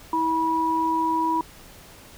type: tone pair together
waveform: sine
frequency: 323.6 / 973 Hz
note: E4 / B5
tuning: -32 / -26 cents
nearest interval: octave + perfect fifth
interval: 1906 cents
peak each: -26 / -21 dBFS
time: 0.13-1.41 s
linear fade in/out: 2 ms
effects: pink hiss -47 dBFS RMS until 2.17 s